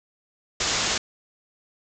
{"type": "low-pass noise", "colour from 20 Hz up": "white", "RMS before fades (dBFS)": -25, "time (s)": [0.6, 0.98], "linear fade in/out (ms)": 5, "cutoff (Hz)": 7400, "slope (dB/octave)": 96, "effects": []}